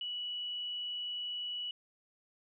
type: tone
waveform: sine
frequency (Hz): 2943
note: F#7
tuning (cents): -10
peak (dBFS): -36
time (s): 0.01-1.71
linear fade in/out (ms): 2
effects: none